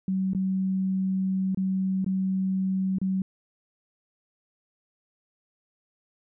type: tone with dropouts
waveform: sine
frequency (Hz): 189.6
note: F#3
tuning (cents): +43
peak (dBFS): -23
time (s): 0.08-3.22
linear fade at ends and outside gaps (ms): 2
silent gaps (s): 0.334-0.348 / 1.547-1.573 / 2.045-2.063 / 2.985-3.015
effects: none